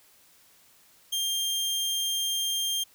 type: tone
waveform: sawtooth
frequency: 3194 Hz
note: G7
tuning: 32 cents sharp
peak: -23 dBFS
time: 1.12-2.84 s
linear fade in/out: 10 ms
effects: white hiss -59 dBFS RMS until 2.94 s